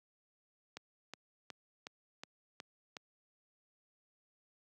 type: click train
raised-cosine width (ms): 0.2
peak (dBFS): -27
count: 7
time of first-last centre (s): 0.77-2.968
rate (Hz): 2.73
effects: high-pass 150 Hz 12 dB/octave